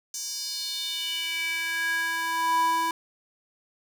square tone with high-pass filter sweep, 329.6 Hz, E4, in tune, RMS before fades -28 dBFS, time 0.14-2.91 s, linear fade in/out 2 ms, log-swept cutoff 6200 to 770 Hz, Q 4.2, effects none

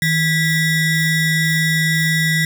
square ring-modulated tone, 901 Hz, A5, 41 cents sharp, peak -12 dBFS, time 0.02-2.45 s, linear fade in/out 2 ms, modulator 1060 Hz, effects none

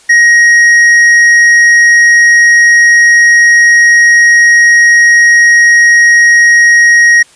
sine tone with tanh clipping, 1884 Hz, A#6, 18 cents sharp, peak -3 dBFS, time 0.09-7.23 s, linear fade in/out 10 ms, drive 7 dB, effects white hiss -42 dBFS RMS until 7.35 s + resampled to 22050 Hz

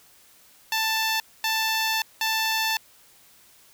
10% pulse tone bursts at uneven times, 884 Hz, A5, 8 cents sharp, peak -14 dBFS, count 3, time 0.72-1.2 / 1.44-2.02 / 2.21-2.77 s, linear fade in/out 2 ms, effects white hiss -55 dBFS RMS until 3.73 s

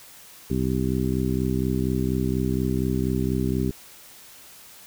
harmonic tone, 64.2 Hz, C2, 32 cents flat, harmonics 1 / 2 / 3 / 4 / 5 / 6, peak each -29 / -27 / -27 / -28 / -31 / -30 dBFS, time 0.5-3.71 s, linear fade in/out 5 ms, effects white hiss -47 dBFS RMS until 4.86 s

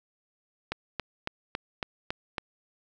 click train, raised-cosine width 0.3 ms, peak -14 dBFS, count 7, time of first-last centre 0.72-2.382 s, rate 3.61 Hz, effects none

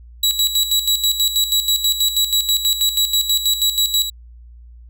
sawtooth tone with tremolo, 3900 Hz, B7, 23 cents flat, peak -10 dBFS, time 0.23-4.1 s, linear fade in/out 5 ms, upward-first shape square, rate 6.2 Hz, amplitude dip 65%, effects added 59 Hz sine -38 dBFS peak until 4.89 s

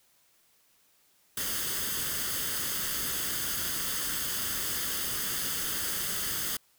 white noise with comb filter, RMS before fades -32 dBFS, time 1.37-6.57 s, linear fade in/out 5 ms, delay 0.62 ms, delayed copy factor +0.6, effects white hiss -66 dBFS RMS until 6.78 s

